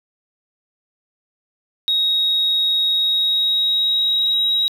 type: tone with pitch glide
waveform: sine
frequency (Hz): 3775 to 3828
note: A#7 to A#7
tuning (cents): +21 to +45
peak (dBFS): -14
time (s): 1.88-4.68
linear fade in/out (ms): 0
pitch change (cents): +24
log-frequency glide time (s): 2.91-4.51
effects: tanh soft clip ceiling -10 dBFS + 8-bit